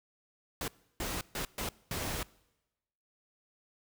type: noise bursts at uneven times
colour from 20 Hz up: pink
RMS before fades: -36 dBFS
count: 5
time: 0.61-0.68 / 1-1.21 / 1.35-1.45 / 1.58-1.69 / 1.91-2.23 s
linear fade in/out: 2 ms
effects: noise-tail reverb RT60 1.0 s tail -23 dB re dry